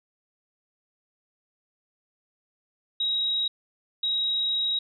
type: tone pair in turn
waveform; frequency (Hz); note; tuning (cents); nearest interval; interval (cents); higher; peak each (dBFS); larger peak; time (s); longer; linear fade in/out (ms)
sine; 3817 / 3817; A#7 / A#7; +40 / +40; unison; 0; neither; -23; neither; 3-3.48 / 4.03-4.79; second; 5
effects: none